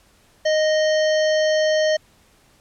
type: harmonic tone with a mistuned harmonic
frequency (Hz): 620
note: D#5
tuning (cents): -6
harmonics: 1 / 3 / 5 / 7 / 9 / 10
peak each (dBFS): -16 / -26 / -30 / -33 / -35 / -36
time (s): 0.45-1.97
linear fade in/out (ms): 10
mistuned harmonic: 9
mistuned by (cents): -24
effects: pink hiss -56 dBFS RMS until 2.6 s + low-pass 12000 Hz 12 dB/octave